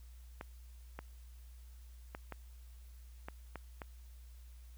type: clicks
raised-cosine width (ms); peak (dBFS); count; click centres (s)
0.5; -28; 7; 0.411 / 0.99 / 2.149 / 2.323 / 3.285 / 3.557 / 3.818
effects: added 60 Hz sine -51 dBFS peak until 4.77 s + white hiss -68 dBFS RMS until 4.77 s